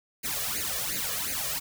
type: noise with flanger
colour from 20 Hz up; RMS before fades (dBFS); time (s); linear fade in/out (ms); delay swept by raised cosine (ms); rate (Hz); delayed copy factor
white; -31; 0.23-1.6; 20; 0.44 to 1.74; 2.8; +1
effects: none